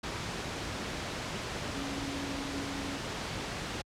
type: tone in noise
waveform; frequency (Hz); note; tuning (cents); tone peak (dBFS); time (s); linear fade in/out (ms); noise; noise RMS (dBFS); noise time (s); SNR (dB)
sine; 277.2; C#4; 0; -38; 1.75-2.98; 10; pink; -36; 0.03-3.82; -5
effects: high-pass 60 Hz 12 dB/octave + low-pass 6000 Hz 12 dB/octave